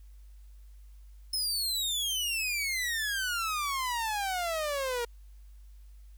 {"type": "exponential sweep", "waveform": "sawtooth", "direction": "down", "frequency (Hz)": [5240, 466.2], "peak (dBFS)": -26, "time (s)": [1.33, 5.05], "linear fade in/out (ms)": 5, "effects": ["added 50 Hz sine -48 dBFS peak until 6.17 s", "white hiss -70 dBFS RMS until 6.17 s"]}